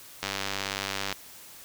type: click train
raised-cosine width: 0.2 ms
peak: -12 dBFS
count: 89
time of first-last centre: 0.23-1.126 s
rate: 98.2 Hz
effects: white hiss -48 dBFS RMS until 1.64 s